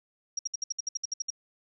sine tone bursts, 5630 Hz, F8, 13 cents sharp, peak -28 dBFS, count 12, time 0.37-1.304 s, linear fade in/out 5 ms, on 21 ms, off 62 ms, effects none

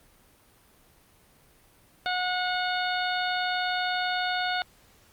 harmonic tone, 728 Hz, F#5, 28 cents flat, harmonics 1 / 2 / 3 / 4 / 5 / 6, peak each -29 / -30 / -37 / -37 / -35 / -38 dBFS, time 2.06-4.62 s, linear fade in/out 0 ms, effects pink hiss -59 dBFS RMS until 5.12 s + Opus 32 kbps

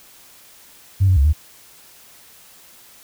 sine tone with pitch steps, 96.5 / 92.6 / 69.1 / 76.5 Hz, G2 / F#2 / C#2 / D#2, -27 / +2 / -5 / -29 cents, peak -10 dBFS, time 1-1.332 s, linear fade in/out 20 ms, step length 83 ms, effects tanh soft clip ceiling -6 dBFS + white hiss -47 dBFS RMS until 3.03 s

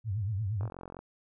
sine tone with vibrato, 103.1 Hz, G#2, 12 cents flat, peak -29 dBFS, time 0.04-0.7 s, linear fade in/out 50 ms, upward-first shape triangle, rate 8.6 Hz, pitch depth 210 cents each way
click train, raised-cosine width 1 ms, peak -29 dBFS, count 18, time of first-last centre 0.61-0.99 s, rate 44.7 Hz
effects none

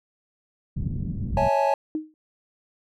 white low-pass noise, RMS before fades -28 dBFS, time 0.76-1.49 s, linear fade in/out 10 ms, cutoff 190 Hz, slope 24 dB/octave
triangle chord, A major seventh, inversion first, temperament equal with one note detuned, 554.4 / 650.6 / 830.6 / 880 Hz, C#5 / E5 / G#5 / A5, 0 / -23 / 0 / 0 cents, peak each -21 / -26 / -22 / -23 dBFS, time 1.37-1.74 s, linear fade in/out 2 ms
sine tone with exponential decay, 311.1 Hz, D#4, in tune, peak -21 dBFS, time 1.95-2.14 s, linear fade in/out 1 ms, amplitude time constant 40 ms
effects none

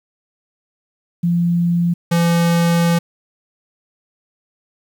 sine / square tone pair in turn, 172.3 / 169.83 Hz, F3 / F3, -23 / -48 cents, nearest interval unison, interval 25 cents, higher first, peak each -13 dBFS, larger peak neither, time 1.23-1.94 / 2.11-2.99 s, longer second, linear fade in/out 10 ms, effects 8-bit

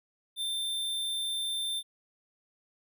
square tone, 3575 Hz, A7, 27 cents sharp, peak -31 dBFS, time 0.36-1.83 s, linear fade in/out 50 ms, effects none

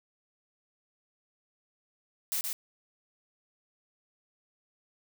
blue noise with echo, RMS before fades -31 dBFS, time 2.32-2.41 s, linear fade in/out 0 ms, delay 120 ms, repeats 1, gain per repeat -3 dB, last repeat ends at 2.53 s, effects none

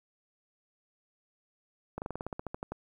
slowing click train, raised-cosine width 1 ms, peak -22 dBFS, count 13, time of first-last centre 1.98-2.72 s, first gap 39 ms, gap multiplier 1.08, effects 10-bit

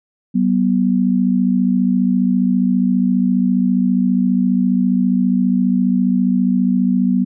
sine tone pair together, 190 / 244.8 Hz, F#3 / B3, +46 / -15 cents, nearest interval major third, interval 439 cents, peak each -15 dBFS, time 0.34-7.25 s, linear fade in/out 20 ms, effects none

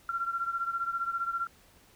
sine beating tone pair, 1366 / 1381 Hz, F6 / F6, -39 / -20 cents, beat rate 15 Hz, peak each -31 / -35 dBFS, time 0.09-1.47 s, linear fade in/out 2 ms, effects pink hiss -60 dBFS RMS until 1.95 s

